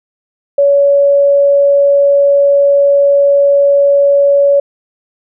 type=tone; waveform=sine; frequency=564 Hz; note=C#5; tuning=30 cents sharp; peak=-5 dBFS; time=0.58-4.6 s; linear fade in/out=5 ms; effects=none